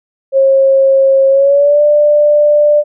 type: tone with pitch glide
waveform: sine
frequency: 540 to 592.3 Hz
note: C#5 to D5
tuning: -45 to +15 cents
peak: -5 dBFS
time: 0.32-2.84 s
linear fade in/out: 50 ms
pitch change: +160 cents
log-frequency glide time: 1.29-1.82 s
effects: none